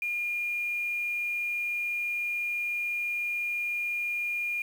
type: tone with quantisation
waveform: sine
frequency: 2418 Hz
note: D7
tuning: 50 cents sharp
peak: -28 dBFS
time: 0.02-4.62 s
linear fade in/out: 2 ms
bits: 8
effects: none